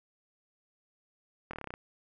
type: slowing click train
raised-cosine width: 0.5 ms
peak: -24 dBFS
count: 9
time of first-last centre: 1.51-1.739 s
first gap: 24 ms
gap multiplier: 1.05
effects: none